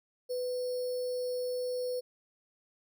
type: tone with sample-and-hold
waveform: sine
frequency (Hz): 499.1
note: B4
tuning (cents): +18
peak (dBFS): -31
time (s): 0.29-2.01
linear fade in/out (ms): 20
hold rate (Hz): 4900
effects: none